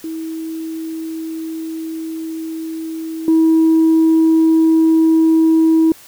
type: tone with level steps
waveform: sine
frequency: 322.5 Hz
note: E4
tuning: 38 cents flat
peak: -22 / -7 dBFS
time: 0.04-5.92 s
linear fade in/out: 2 ms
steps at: 3.28 s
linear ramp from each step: 2 ms
effects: tanh soft clip ceiling -6 dBFS + white hiss -42 dBFS RMS until 6.07 s